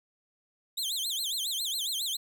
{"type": "tone with vibrato", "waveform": "sawtooth", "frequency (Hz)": 3605, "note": "A7", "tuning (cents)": 41, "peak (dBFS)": -27, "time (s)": [0.77, 2.17], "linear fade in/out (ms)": 10, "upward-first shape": "sine", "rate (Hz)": 7.3, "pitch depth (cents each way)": 270, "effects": []}